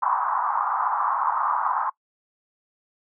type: band-pass noise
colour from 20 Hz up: white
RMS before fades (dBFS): -24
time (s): 0.02-1.9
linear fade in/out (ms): 10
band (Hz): 850 to 1200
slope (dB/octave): 48
effects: noise-tail reverb RT60 0.1 s tail -22 dB re dry